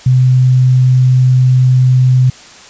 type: tone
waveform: sine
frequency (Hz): 127.9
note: C3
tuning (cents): -39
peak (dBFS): -5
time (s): 0.06-2.3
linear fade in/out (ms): 5
effects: white hiss -36 dBFS RMS until 2.69 s + resampled to 16000 Hz